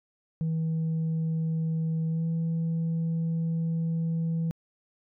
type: tone with pitch glide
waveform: sine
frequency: 161.3 to 164.4 Hz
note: E3 to E3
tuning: -37 to -4 cents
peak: -23 dBFS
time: 0.41-4.51 s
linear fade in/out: 0 ms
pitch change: +33 cents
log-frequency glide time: 2.08-2.25 s
effects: tanh soft clip ceiling -24 dBFS